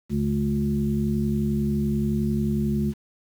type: harmonic tone with a mistuned harmonic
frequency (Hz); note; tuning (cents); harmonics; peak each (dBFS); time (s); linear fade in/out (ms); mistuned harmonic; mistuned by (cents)
71.4; D2; -48; 1 / 2 / 3 / 5; -30 / -27 / -23 / -32; 0.09-2.94; 50; 1; +22
effects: 8-bit